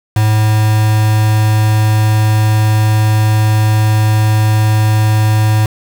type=tone with quantisation; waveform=triangle; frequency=107.8 Hz; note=A2; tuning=35 cents flat; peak=-6 dBFS; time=0.16-5.66 s; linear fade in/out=5 ms; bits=3; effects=none